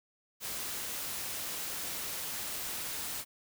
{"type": "noise", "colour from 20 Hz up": "white", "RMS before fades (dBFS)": -38, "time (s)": [0.4, 3.25], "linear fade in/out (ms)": 50, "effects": []}